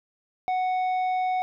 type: tone with tanh clipping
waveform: sine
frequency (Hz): 740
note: F#5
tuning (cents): 0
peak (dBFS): -24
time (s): 0.48-1.42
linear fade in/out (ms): 0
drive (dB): 7
effects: none